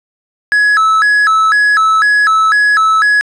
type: tone with vibrato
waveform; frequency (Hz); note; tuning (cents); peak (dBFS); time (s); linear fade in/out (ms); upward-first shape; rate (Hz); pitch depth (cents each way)
triangle; 1480; F#6; 0; -5; 0.52-3.21; 0; square; 2; 220
effects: resampled to 24000 Hz + 7-bit